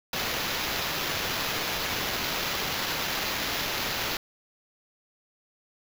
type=noise with sample-and-hold; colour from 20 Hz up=violet; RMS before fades=-30 dBFS; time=0.13-4.17 s; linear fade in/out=2 ms; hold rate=8820 Hz; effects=none